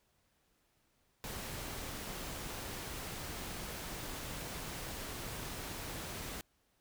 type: noise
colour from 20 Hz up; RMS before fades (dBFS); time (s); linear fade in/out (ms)
pink; -43; 1.24-6.41; 0
effects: pink hiss -75 dBFS RMS until 6.8 s